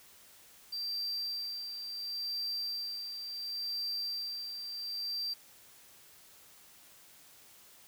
triangle tone with tremolo, 4699 Hz, D8, in tune, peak -32 dBFS, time 0.72-5.34 s, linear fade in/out 10 ms, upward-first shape sine, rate 0.71 Hz, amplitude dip 50%, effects white hiss -58 dBFS RMS until 7.87 s

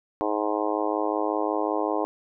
harmonic tone, 105.4 Hz, G#2, 26 cents sharp, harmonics 3 / 4 / 5 / 6 / 7 / 8 / 9 / 10, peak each -29 / -30 / -31 / -32 / -32 / -33 / -34 / -34 dBFS, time 0.21-2.05 s, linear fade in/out 0 ms, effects none

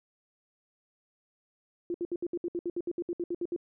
sine tone bursts, 347.1 Hz, F4, 11 cents flat, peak -29 dBFS, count 16, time 1.9-3.563 s, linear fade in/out 2 ms, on 43 ms, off 65 ms, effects none

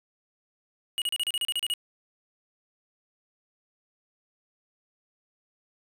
square tone bursts, 2893 Hz, F#7, 40 cents flat, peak -26 dBFS, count 11, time 0.98-1.738 s, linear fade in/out 0 ms, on 38 ms, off 34 ms, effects resampled to 32000 Hz + 11-bit

